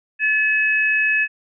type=tone pair together; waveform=sine; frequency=1726.3 / 2565 Hz; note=A6 / E7; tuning=-33 / -48 cents; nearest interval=perfect fifth; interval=685 cents; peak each=-18 dBFS; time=0.19-1.28 s; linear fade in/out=50 ms; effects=none

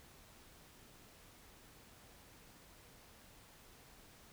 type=silence; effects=pink hiss -61 dBFS RMS until 4.32 s

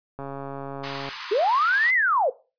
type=click train; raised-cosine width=1 ms; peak=-21 dBFS; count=125; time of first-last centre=0.19-1.089 s; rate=138 Hz
type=high-pass noise; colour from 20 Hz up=pink; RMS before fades=-34 dBFS; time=0.83-1.91 s; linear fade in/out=10 ms; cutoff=890 Hz; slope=96 dB/octave
type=linear two-way sweep; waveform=sine; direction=up then down; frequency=370 to 2093 to 449.5 Hz; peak=-18 dBFS; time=1.31-2.3 s; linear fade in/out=10 ms; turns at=1.93 s
effects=noise-tail reverb RT60 0.3 s tail -17 dB re dry + resampled to 11025 Hz

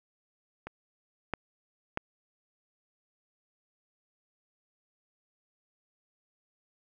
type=clicks; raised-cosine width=0.5 ms; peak=-24 / -15 / -15 dBFS; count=3; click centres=0.67 / 1.337 / 1.974 s; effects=none

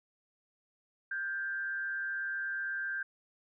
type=tone with frequency modulation; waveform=sine; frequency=1577 Hz; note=G6; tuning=10 cents sharp; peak=-33 dBFS; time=1.11-3.03 s; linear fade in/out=5 ms; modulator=134 Hz; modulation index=0.48; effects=none

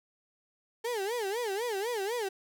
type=tone with vibrato; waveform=35% pulse; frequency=433.8 Hz; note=A4; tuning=25 cents flat; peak=-29 dBFS; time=0.84-2.29 s; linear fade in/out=10 ms; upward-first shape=sine; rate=4 Hz; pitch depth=220 cents each way; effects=none

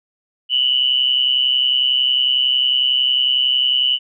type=tone with amplitude modulation; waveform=sine; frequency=2960 Hz; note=F#7; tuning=in tune; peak=-10 dBFS; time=0.49-3.99 s; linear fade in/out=50 ms; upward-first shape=sine; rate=131 Hz; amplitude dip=75%; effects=none

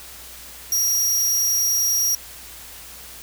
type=tone; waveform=sawtooth; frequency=5690 Hz; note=F8; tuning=31 cents sharp; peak=-15 dBFS; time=0.72-2.15 s; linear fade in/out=2 ms; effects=added 60 Hz sine -49 dBFS peak until 3.22 s + white hiss -40 dBFS RMS until 3.22 s

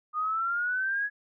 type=exponential sweep; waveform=sine; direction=up; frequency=1221 to 1685 Hz; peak=-26 dBFS; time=0.13-1.1 s; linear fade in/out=50 ms; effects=none

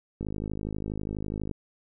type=click train; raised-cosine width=3 ms; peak=-20 dBFS; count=69; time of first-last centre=0.21-1.513 s; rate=52.2 Hz; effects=none

